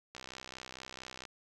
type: click train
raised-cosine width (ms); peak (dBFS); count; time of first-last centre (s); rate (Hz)
0.2; -27; 72; 0.15-1.252; 64.4
effects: none